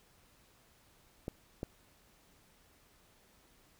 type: clicks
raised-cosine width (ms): 2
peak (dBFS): -24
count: 2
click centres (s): 1.281 / 1.631
effects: pink hiss -66 dBFS RMS until 3.79 s